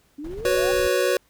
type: exponential sweep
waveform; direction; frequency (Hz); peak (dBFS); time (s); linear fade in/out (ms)
sine; up; 277.2 to 813; -31; 0.18-0.72; 10
type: noise with tremolo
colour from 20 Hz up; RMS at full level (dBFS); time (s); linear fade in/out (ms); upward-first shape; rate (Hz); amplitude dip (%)
brown; -36; 0.24-0.88; 5; square; 15; 35
type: chord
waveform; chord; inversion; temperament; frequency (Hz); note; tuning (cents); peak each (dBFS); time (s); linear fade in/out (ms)
square; F# suspended fourth; none; equal with one note detuned; 370 / 491.6 / 554.4; F#4 / B4 / C#5; 0 / -8 / 0; -24; 0.45-1.17; 2
effects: pink hiss -62 dBFS RMS until 1.29 s